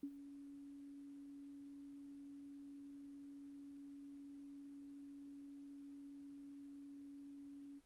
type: tone with ADSR envelope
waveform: sine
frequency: 281.7 Hz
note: C#4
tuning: 28 cents sharp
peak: -40 dBFS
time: 0.03-7.81 s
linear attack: 4 ms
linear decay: 61 ms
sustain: -12 dB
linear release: 38 ms
effects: pink hiss -75 dBFS RMS until 7.85 s + Opus 32 kbps